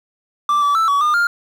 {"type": "tone with pitch steps", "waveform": "triangle", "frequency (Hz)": [1173, 1152, 1323, 1134, 1212, 1403], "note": ["D6", "D6", "E6", "C#6", "D#6", "F6"], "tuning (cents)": [-2, -34, 6, 39, -46, 8], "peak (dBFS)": -11, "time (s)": [0.49, 1.27], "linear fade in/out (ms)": 2, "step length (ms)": 130, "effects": ["7-bit"]}